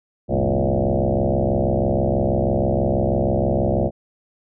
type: tone with frequency modulation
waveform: sine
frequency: 220.2 Hz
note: A3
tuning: 2 cents sharp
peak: -16 dBFS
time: 0.28-3.91 s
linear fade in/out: 50 ms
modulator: 66.2 Hz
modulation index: 6.8
effects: none

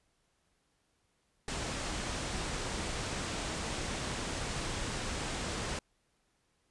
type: low-pass noise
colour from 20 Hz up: pink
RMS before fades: -37 dBFS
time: 1.48-5.79 s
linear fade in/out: 2 ms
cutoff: 9200 Hz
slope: 48 dB/octave
effects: pink hiss -75 dBFS RMS until 6.7 s + resampled to 24000 Hz

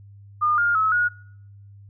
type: tone with pitch steps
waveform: sine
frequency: 1215 / 1412 / 1291 / 1447 Hz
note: D#6 / F6 / E6 / F#6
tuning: -42 / +19 / -37 / -39 cents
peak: -17 dBFS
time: 0.41-1.09 s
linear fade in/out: 20 ms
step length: 170 ms
effects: noise-tail reverb RT60 0.7 s tail -25 dB re dry + added 100 Hz sine -43 dBFS peak until 1.89 s

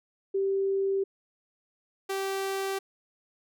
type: tone pair in turn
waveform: sine / sawtooth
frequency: 390.2 / 388.6 Hz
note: G4 / G4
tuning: -8 / -15 cents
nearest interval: unison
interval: 7 cents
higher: first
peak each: -24 / -25 dBFS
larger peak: first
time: 0.34-1.04 / 2.09-2.79 s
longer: neither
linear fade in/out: 10 ms
effects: none

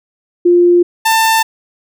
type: tone pair in turn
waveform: sine / sawtooth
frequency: 350.4 / 892.7 Hz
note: F4 / A5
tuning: +6 / +25 cents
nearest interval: octave + major third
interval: 1619 cents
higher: second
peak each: -5 dBFS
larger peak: neither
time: 0.45-0.83 / 1.05-1.43 s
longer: neither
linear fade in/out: 10 ms
effects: none

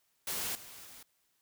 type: noise with level steps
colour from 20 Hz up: white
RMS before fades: -36 / -50 / -52 dBFS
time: 0.27-1.03 s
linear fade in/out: 5 ms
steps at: 0.55 / 0.85 s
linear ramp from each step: 2 ms
effects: white hiss -75 dBFS RMS until 1.41 s

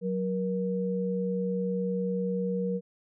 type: tone pair together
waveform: sine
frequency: 185 / 474.6 Hz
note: F#3 / A#4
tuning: 0 / +31 cents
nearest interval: octave + major third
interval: 1631 cents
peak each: -29 / -30 dBFS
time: 0.01-2.81 s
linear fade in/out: 50 ms
effects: none

